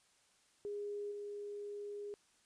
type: tone with level steps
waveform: sine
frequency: 410.5 Hz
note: G#4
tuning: 20 cents flat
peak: -39 / -42 dBFS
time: 0.65-2.14 s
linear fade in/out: 0 ms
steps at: 1.11 s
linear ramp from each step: 10 ms
effects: white hiss -71 dBFS RMS until 2.45 s + resampled to 22050 Hz